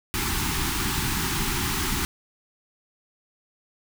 pink band-stop noise, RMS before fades -26 dBFS, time 0.14-2.05 s, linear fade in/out 0 ms, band 400 to 790 Hz, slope 96 dB/octave, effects none

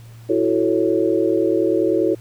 sine chord, F# minor seventh, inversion third, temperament equal, 329.6 / 370 / 440 / 554.4 Hz, E4 / F#4 / A4 / C#5, 0 / 0 / 0 / 0 cents, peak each -19 / -20 / -21 / -23 dBFS, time 0.29-2.15 s, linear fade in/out 10 ms, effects added 115 Hz sine -38 dBFS peak until 2.2 s + pink hiss -51 dBFS RMS until 2.2 s

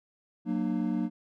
triangle chord, Gb augmented, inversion none, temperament equal with one note detuned, 185 / 233.1 / 301.2 Hz, Gb3 / Bb3 / D4, 0 / 0 / +44 cents, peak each -30 / -28 / -30 dBFS, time 0.45-1.1 s, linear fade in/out 50 ms, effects none

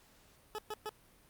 20% pulse tone bursts, 427.6 Hz, A4, 49 cents flat, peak -33 dBFS, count 3, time 0.55-0.892 s, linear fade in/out 0 ms, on 34 ms, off 120 ms, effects pink hiss -64 dBFS RMS until 1.29 s + Opus 48 kbps

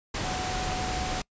sine tone in noise, 740 Hz, F#5, in tune, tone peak -33 dBFS, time 0.24-1.2 s, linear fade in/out 5 ms, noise pink, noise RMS -31 dBFS, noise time 0.14-1.22 s, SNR -5 dB, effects noise-tail reverb RT60 0.1 s tail -25 dB re dry + resampled to 16000 Hz

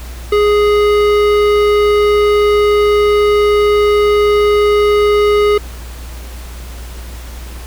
sine tone with hard clipping, 415.3 Hz, G#4, in tune, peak -10 dBFS, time 0.32-5.58 s, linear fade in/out 5 ms, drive 15 dB, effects added 60 Hz sine -26 dBFS peak until 7.66 s + pink hiss -35 dBFS RMS until 7.66 s

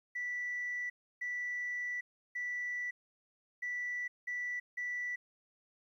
sine tone bursts at uneven times, 1965 Hz, B6, 9 cents flat, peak -34 dBFS, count 6, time 0.15-0.9 / 1.21-2.01 / 2.35-2.91 / 3.62-4.08 / 4.27-4.6 / 4.77-5.16 s, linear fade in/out 10 ms, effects tanh soft clip ceiling -31 dBFS + 12-bit

